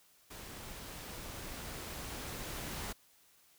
pink noise with level ramp, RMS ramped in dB -48 to -41 dBFS, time 0.3-2.93 s, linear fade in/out 10 ms, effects white hiss -66 dBFS RMS until 3.58 s

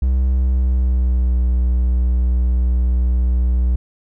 triangle tone with pitch glide, 64.3 to 61.47 Hz, C2 to B1, -30 to -7 cents, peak -11 dBFS, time 0.02-3.76 s, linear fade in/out 5 ms, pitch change -77 cents, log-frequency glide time 0.3-1.39 s, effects none

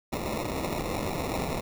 blue noise with sample-and-hold, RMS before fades -31 dBFS, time 0.12-1.61 s, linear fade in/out 10 ms, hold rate 1575 Hz, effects none

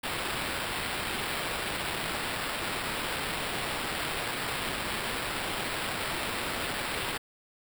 white noise with sample-and-hold, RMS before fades -33 dBFS, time 0.03-7.18 s, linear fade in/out 10 ms, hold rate 6300 Hz, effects none

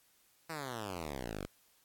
5% pulse exponential sweep, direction down, 168.1 to 44.24 Hz, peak -28 dBFS, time 0.49-1.47 s, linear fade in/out 10 ms, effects white hiss -69 dBFS RMS until 1.84 s + AAC 64 kbps

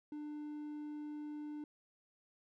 triangle tone, 298.3 Hz, D4, 27 cents sharp, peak -40 dBFS, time 0.12-1.64 s, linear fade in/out 2 ms, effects none

